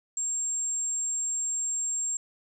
sine tone, 7459 Hz, A#8, in tune, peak -27 dBFS, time 0.17-2.17 s, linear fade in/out 2 ms, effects 11-bit

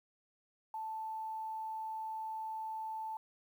sine tone with quantisation, 880 Hz, A5, in tune, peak -38 dBFS, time 0.74-3.17 s, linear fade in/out 2 ms, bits 11, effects none

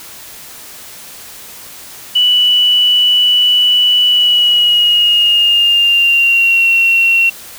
sine tone with pitch glide, 2960 to 2730 Hz, F#7 to F7, 0 to -40 cents, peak -7 dBFS, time 2.15-7.3 s, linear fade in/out 10 ms, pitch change -140 cents, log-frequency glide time 4.06-6.68 s, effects white hiss -33 dBFS RMS until 7.58 s

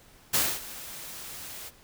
white noise with ADSR envelope, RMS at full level -23 dBFS, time 0.33-1.71 s, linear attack 15 ms, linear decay 250 ms, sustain -18 dB, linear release 38 ms, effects pink hiss -56 dBFS RMS until 1.83 s

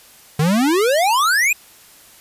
square exponential sweep, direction up, 144 to 2556 Hz, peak -14 dBFS, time 0.39-1.53 s, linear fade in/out 5 ms, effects white hiss -46 dBFS RMS until 2.2 s + resampled to 32000 Hz

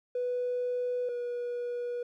triangle tone pair in turn, 493.9 / 484.3 Hz, B4 / B4, 0 / -34 cents, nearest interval unison, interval 34 cents, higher first, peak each -25 / -29 dBFS, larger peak first, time 0.15-1.09 / 1.09-2.03 s, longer neither, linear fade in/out 5 ms, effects tanh soft clip ceiling -26 dBFS

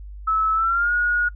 sine tone with pitch glide, 1302 to 1444.7 Hz, E6 to F#6, -22 to -42 cents, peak -17 dBFS, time 0.27-1.29 s, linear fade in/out 10 ms, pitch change +180 cents, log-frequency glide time 0.54-0.93 s, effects noise-tail reverb RT60 0.1 s tail -24 dB re dry + added 50 Hz sine -34 dBFS peak until 1.35 s

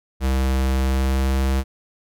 square tone with pitch glide, 65.8 to 66.49 Hz, C2 to C2, +10 to +28 cents, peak -18 dBFS, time 0.2-1.64 s, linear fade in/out 50 ms, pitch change +18 cents, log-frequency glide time 0.79-1.36 s, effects none

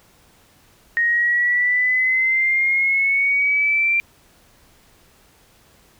sine exponential sweep, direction up, 1864.7 to 2367 Hz, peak -15 dBFS, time 0.97-4 s, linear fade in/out 0 ms, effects pink hiss -54 dBFS RMS until 5.99 s

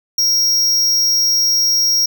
square tone with amplitude modulation, 5600 Hz, F8, 4 cents sharp, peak -10 dBFS, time 0.18-2.06 s, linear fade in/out 5 ms, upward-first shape sine, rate 280 Hz, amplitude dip 50%, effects none

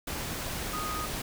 sine tone in noise, 1243 Hz, D#6, 2 cents flat, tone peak -34 dBFS, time 0.73-1.06 s, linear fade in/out 5 ms, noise pink, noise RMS -35 dBFS, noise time 0.07-1.22 s, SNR -2 dB, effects none

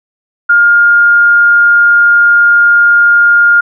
sine tone, 1413 Hz, F6, 20 cents sharp, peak -3 dBFS, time 0.49-3.61 s, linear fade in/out 10 ms, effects none

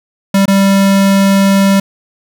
square tone with dropouts, 196 Hz, G3, in tune, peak -7 dBFS, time 0.34-1.8 s, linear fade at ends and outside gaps 5 ms, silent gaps 0.457-0.479 s, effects none

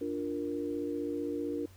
sine chord, Bb major, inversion first, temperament equal, 293.7 / 349.2 / 466.2 Hz, D4 / F4 / Bb4, 0 / 0 / 0 cents, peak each -35 / -38 / -37 dBFS, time 0.01-1.66 s, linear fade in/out 5 ms, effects added 92 Hz sine -54 dBFS peak until 1.76 s + pink hiss -61 dBFS RMS until 1.76 s

